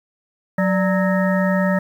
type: harmonic tone with a mistuned harmonic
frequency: 185 Hz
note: F#3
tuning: in tune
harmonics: 1 / 3 / 5 / 7 / 9 / 10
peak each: -17 / -21 / -29 / -29 / -32 / -26 dBFS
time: 0.58-1.79 s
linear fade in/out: 5 ms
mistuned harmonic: 3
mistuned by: +98 cents
effects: 8-bit